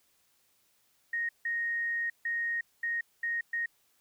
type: tone bursts at uneven times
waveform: sine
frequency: 1864.7 Hz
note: A#6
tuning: in tune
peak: -29 dBFS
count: 6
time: 1.13-1.29 / 1.45-2.1 / 2.25-2.61 / 2.83-3.01 / 3.23-3.41 / 3.53-3.66 s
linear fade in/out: 5 ms
effects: white hiss -70 dBFS RMS until 4 s